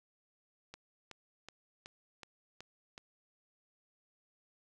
click train, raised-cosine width 0.2 ms, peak -30 dBFS, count 7, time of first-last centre 0.74-2.979 s, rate 2.68 Hz, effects none

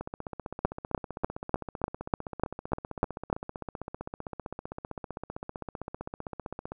two click trains, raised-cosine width 1 ms, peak -9 / -22 dBFS, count 10 / 105, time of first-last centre 0.65-3.329 / 0.01-6.72 s, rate 3.36 / 15.5 Hz, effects none

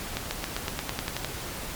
accelerating click train, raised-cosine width 0.2 ms, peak -11 dBFS, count 11, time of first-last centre 0.17-1.247 s, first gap 140 ms, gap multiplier 0.94, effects pink hiss -36 dBFS RMS until 1.75 s + MP3 96 kbps

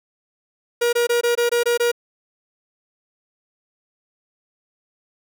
45% pulse tone bursts, 476.4 Hz, A#4, 38 cents sharp, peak -16 dBFS, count 8, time 0.81-1.917 s, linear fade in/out 10 ms, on 120 ms, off 21 ms, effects none

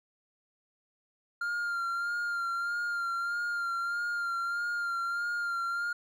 triangle tone with vibrato, 1396.9 Hz, F6, in tune, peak -28 dBFS, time 1.41-5.93 s, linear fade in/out 5 ms, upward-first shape sine, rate 1.6 Hz, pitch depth 28 cents each way, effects none

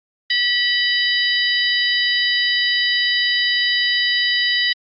harmonic tone with a mistuned harmonic, 972 Hz, B5, 28 cents flat, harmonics 2 / 3 / 4 / 5, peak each -19 / -21 / -22 / -23 dBFS, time 0.3-4.73 s, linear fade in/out 5 ms, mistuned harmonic 3, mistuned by +61 cents, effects Opus 24 kbps

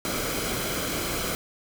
pink noise with comb filter, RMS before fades -29 dBFS, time 0.05-1.35 s, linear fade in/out 0 ms, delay 1.1 ms, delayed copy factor -0.5, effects none

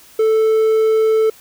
triangle tone, 440 Hz, A4, in tune, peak -9 dBFS, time 0.19-1.3 s, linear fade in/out 5 ms, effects white hiss -45 dBFS RMS until 1.4 s

